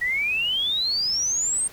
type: exponential sweep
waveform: sine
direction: up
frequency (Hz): 1900 to 8790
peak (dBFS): -21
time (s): 0.01-1.68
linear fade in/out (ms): 10
effects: pink hiss -46 dBFS RMS until 1.72 s